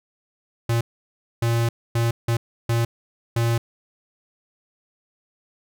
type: tone bursts at uneven times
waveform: square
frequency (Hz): 116.54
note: A#2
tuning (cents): 0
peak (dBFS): -19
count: 6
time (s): 0.69-0.81 / 1.42-1.69 / 1.95-2.11 / 2.28-2.37 / 2.69-2.85 / 3.36-3.58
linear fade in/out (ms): 5
effects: none